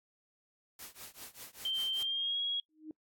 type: noise with tremolo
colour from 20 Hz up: white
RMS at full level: -45 dBFS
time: 0.79-2.03 s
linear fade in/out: 2 ms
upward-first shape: triangle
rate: 5.1 Hz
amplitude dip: 100%
type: tone with pitch glide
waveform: sine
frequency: 3129 to 3307 Hz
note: G7 to G#7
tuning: -4 to -8 cents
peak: -31 dBFS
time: 1.65-2.6 s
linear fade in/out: 2 ms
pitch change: +96 cents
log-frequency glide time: 1.94-2.39 s
type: tone with exponential growth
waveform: sine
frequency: 311.1 Hz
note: D#4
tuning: in tune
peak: -38 dBFS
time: 2.69-2.91 s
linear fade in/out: 1 ms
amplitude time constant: 46 ms
effects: noise-tail reverb RT60 0.1 s tail -25 dB re dry + AAC 64 kbps